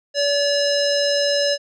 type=tone with low-pass filter; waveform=square; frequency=572 Hz; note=D5; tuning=46 cents flat; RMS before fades=-19 dBFS; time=0.14-1.58 s; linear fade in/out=50 ms; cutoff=5400 Hz; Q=6.9; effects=none